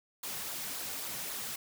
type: noise with flanger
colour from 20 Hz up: white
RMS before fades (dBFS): -39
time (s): 0.23-1.56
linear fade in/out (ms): 5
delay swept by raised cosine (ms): 0.34 to 3.14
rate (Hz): 3.7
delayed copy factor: -0.55
effects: none